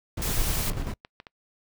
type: noise with tremolo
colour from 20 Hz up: brown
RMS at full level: -26 dBFS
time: 0.17-0.94 s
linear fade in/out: 5 ms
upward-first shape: square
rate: 10 Hz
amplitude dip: 50%
type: noise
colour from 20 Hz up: white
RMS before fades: -31 dBFS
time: 0.22-0.7 s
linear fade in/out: 0 ms
type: clicks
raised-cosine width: 0.3 ms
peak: -26 dBFS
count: 5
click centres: 0.734 / 0.823 / 1.049 / 1.201 / 1.268 s
effects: noise-tail reverb RT60 0.1 s tail -26 dB re dry